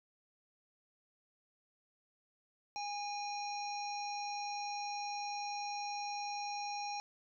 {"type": "harmonic tone with a mistuned harmonic", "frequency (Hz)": 820, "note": "G#5", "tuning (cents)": -22, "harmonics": [1, 3, 5, 7, 8], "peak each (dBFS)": [-39, -47, -51, -46, -57], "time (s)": [2.76, 7], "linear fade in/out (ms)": 0, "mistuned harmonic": 7, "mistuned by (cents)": -46, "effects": []}